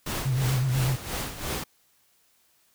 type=noise with tremolo; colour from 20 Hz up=pink; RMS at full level=-30 dBFS; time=0.06-1.64 s; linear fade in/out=5 ms; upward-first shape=sine; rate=2.9 Hz; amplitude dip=70%
type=tone with vibrato; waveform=sine; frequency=129.7 Hz; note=C3; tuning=15 cents flat; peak=-22 dBFS; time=0.25-0.96 s; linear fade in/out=10 ms; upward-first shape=sine; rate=8.1 Hz; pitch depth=80 cents each way
effects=white hiss -65 dBFS RMS until 2.74 s